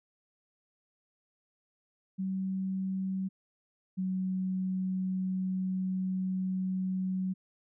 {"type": "tone pair in turn", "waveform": "sine", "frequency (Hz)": [190, 186.95], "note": ["F#3", "F#3"], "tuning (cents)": [46, 18], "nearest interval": "unison", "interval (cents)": 28, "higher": "first", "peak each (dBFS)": [-30, -29], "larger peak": "second", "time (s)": [[2.18, 3.29], [3.97, 7.34]], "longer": "second", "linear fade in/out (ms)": 20, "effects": []}